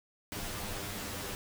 pink noise with comb filter, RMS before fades -39 dBFS, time 0.32-1.35 s, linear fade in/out 0 ms, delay 10 ms, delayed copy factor +1, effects none

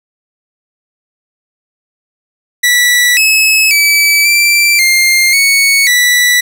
sawtooth tone with pitch steps, 1955 / 2585 / 2301 / 2346 / 2112 / 2220 / 1963 Hz, B6 / E7 / D7 / D7 / C7 / C#7 / B6, -18 / -34 / -36 / -2 / +16 / +2 / -11 cents, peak -3 dBFS, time 2.63-6.41 s, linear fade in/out 10 ms, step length 540 ms, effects none

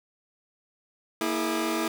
sawtooth tone cluster, 233.5 / 326.3 / 419.9 / 1205 Hz, A#3 / E4 / G#4 / D6, +3 / -18 / +19 / +44 cents, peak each -29 / -24 / -30 / -31 dBFS, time 1.21-1.88 s, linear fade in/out 2 ms, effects 8-bit

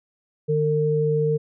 sine tone pair together, 151.88 / 453.3 Hz, D#3 / A#4, -41 / -48 cents, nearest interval octave + perfect fifth, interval 1893 cents, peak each -22 / -20 dBFS, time 0.48-1.38 s, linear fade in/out 20 ms, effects none

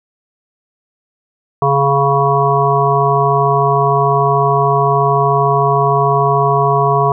harmonic tone, 139.5 Hz, C#3, 11 cents sharp, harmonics 1 / 3 / 5 / 7 / 8, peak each -16 / -16 / -16 / -16 / -16 dBFS, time 1.62-7.12 s, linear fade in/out 2 ms, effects none

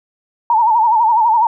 sine tone with vibrato, 909 Hz, A#5, 44 cents flat, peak -9 dBFS, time 0.5-1.47 s, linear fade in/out 2 ms, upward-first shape sine, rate 12 Hz, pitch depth 100 cents each way, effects none

